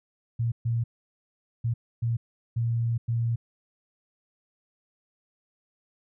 sine tone bursts at uneven times, 116.54 Hz, A#2, in tune, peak -23 dBFS, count 6, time 0.39-0.52 / 0.65-0.84 / 1.64-1.74 / 2.02-2.17 / 2.56-2.98 / 3.08-3.36 s, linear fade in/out 10 ms, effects none

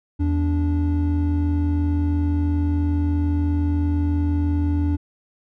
triangle tone pair together, 81.5 / 290.2 Hz, E2 / D4, -19 / -21 cents, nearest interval octave + minor seventh, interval 2198 cents, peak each -17 / -21 dBFS, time 0.19-4.97 s, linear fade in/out 20 ms, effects none

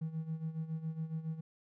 triangle tone with tremolo, 160 Hz, D#3, 49 cents sharp, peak -30 dBFS, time 0.01-1.41 s, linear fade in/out 10 ms, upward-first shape sine, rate 7.2 Hz, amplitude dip 80%, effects tanh soft clip ceiling -30 dBFS

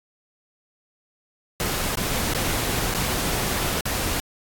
pink noise with dropouts, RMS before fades -25 dBFS, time 1.6-4.2 s, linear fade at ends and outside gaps 0 ms, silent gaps 1.954-1.972 / 2.336-2.348 / 2.94-2.947 / 3.808-3.855 s, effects AAC 64 kbps

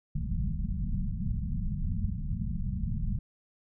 pink low-pass noise, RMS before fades -31 dBFS, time 0.15-3.19 s, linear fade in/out 5 ms, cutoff 220 Hz, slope 96 dB/octave, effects none

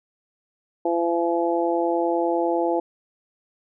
harmonic tone, 169.9 Hz, F3, 47 cents flat, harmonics 2 / 3 / 4 / 5, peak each -23 / -25 / -26 / -27 dBFS, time 0.85-2.8 s, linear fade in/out 5 ms, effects none

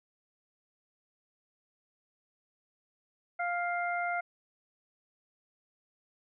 harmonic tone, 700 Hz, F5, 4 cents sharp, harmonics 1 / 2 / 3, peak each -32 / -35 / -37 dBFS, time 3.39-4.21 s, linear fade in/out 10 ms, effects none

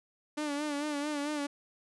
sawtooth tone with vibrato, 293.7 Hz, D4, in tune, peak -28 dBFS, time 0.37-1.47 s, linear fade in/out 10 ms, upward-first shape sine, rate 4.5 Hz, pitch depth 58 cents each way, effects resampled to 24000 Hz

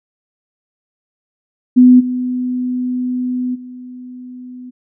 sine tone with level steps, 250.5 Hz, B3, 25 cents sharp, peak -3 / -16 / -29 dBFS, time 1.76-4.71 s, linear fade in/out 20 ms, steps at 1.99 / 3.54 s, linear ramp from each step 20 ms, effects none

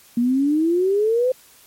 sine exponential sweep, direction up, 233.1 to 521 Hz, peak -15 dBFS, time 0.17-1.32 s, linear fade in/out 5 ms, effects white hiss -50 dBFS RMS until 1.66 s + MP3 64 kbps

